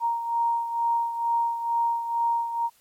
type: beating tone pair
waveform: sine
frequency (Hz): 932.3 / 934.5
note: A#5 / A#5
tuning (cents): 0 / +4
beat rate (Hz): 2.2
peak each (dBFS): -23 / -30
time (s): 0-2.7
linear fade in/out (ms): 50
effects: white hiss -61 dBFS RMS until 2.8 s + MP3 64 kbps